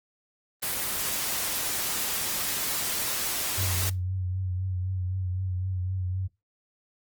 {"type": "noise", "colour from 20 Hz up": "white", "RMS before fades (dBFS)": -29, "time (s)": [0.62, 3.9], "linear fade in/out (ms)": 10}
{"type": "tone with vibrato", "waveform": "sine", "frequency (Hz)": 92.5, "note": "F#2", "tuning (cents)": 0, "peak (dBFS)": -27, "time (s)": [3.57, 6.28], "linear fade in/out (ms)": 20, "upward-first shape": "triangle", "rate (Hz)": 3.9, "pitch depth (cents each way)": 47}
{"effects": ["noise-tail reverb RT60 0.2 s tail -18 dB re dry", "Opus 24 kbps"]}